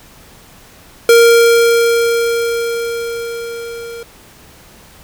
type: tone with level ramp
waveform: square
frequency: 466.2 Hz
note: A#4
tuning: in tune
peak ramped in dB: -4 to -27 dBFS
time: 1.09-4.03 s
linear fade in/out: 2 ms
effects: pink hiss -42 dBFS RMS until 5.03 s